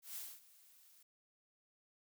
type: noise with ADSR envelope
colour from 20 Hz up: blue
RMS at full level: -45 dBFS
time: 0.02-1.03 s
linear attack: 140 ms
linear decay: 240 ms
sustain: -20 dB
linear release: 5 ms
effects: none